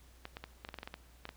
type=clicks; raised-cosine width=0.3 ms; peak=-26 dBFS; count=12; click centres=0.254 / 0.369 / 0.44 / 0.649 / 0.689 / 0.742 / 0.787 / 0.831 / 0.875 / 0.941 / 1.254 / 1.291 s; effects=added 60 Hz sine -58 dBFS peak until 1.36 s + pink hiss -64 dBFS RMS until 1.36 s